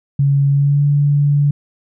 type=tone with pitch glide; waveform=sine; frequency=140 to 144.19 Hz; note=C#3 to D3; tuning=+18 to -31 cents; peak=-10 dBFS; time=0.19-1.51 s; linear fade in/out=5 ms; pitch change=+51 cents; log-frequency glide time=0.49-0.84 s; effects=none